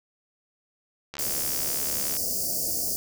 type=click train; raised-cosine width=0.2 ms; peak=-19 dBFS; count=74; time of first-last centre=1.14-2.167 s; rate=71.1 Hz
type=band-stop noise; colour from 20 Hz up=white; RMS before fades=-28 dBFS; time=1.19-2.96 s; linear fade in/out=0 ms; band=710 to 4600 Hz; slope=96 dB/octave
effects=none